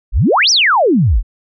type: exponential two-way sweep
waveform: sine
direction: up then down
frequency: 35.25 to 6070 to 35.25 Hz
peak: -8 dBFS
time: 0.12-1.23 s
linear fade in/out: 50 ms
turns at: 0.5 s
effects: none